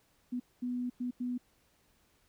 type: tone bursts at uneven times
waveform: sine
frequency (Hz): 246.9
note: B3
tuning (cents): 0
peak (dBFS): -32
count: 4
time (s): 0.32-0.4 / 0.62-0.9 / 1-1.11 / 1.2-1.38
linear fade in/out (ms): 10
effects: pink hiss -70 dBFS RMS until 2.28 s